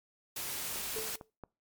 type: noise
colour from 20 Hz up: white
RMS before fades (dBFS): -38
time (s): 0.36-1.16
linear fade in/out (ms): 5
type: click train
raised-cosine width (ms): 1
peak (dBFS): -31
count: 4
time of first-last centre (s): 0.76-1.437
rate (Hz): 4.43
type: tone with exponential decay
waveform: sine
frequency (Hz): 440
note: A4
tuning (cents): 0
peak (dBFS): -34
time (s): 0.96-1.3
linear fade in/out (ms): 2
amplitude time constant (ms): 73
effects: noise-tail reverb RT60 0.3 s tail -24 dB re dry + MP3 96 kbps